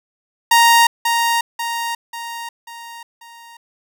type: tone with echo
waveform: sawtooth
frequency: 932.3 Hz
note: A#5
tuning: in tune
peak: -5 dBFS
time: 0.51-0.87 s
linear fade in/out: 5 ms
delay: 540 ms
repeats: 5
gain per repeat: -6 dB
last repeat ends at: 3.57 s
effects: none